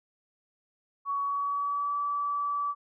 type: tone with pitch glide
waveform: sine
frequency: 1123 to 1153.2 Hz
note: C#6 to D6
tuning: +22 to -32 cents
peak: -27 dBFS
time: 1.05-2.75 s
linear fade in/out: 50 ms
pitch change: +46 cents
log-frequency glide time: 1.18-1.96 s
effects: none